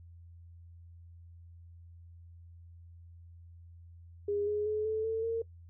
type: tone with pitch steps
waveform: sine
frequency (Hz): 408.8 / 417.9 / 427.1 / 436.6 / 446.3 / 456.2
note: G#4 / G#4 / G#4 / A4 / A4 / A#4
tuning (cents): -27 / +11 / +48 / -13 / +25 / -37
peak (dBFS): -29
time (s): 4.28-5.42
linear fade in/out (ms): 5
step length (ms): 190
effects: noise-tail reverb RT60 0.1 s tail -21 dB re dry + added 85 Hz sine -50 dBFS peak until 5.69 s